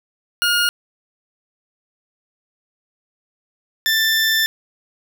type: tone pair in turn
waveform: 20% pulse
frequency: 1427 / 1774.1 Hz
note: F6 / A6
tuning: +37 / +14 cents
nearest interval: major third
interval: 377 cents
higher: second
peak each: -10 dBFS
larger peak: neither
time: 0.42-0.69 / 3.86-4.46 s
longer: second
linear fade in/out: 0 ms
effects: none